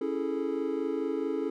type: chord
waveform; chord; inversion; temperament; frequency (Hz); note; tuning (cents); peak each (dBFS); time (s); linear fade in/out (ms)
triangle; A major seventh; first; equal; 277.2 / 329.6 / 415.3 / 440; C#4 / E4 / G#4 / A4; 0 / 0 / 0 / 0; -32; 0.01-1.5; 5
effects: none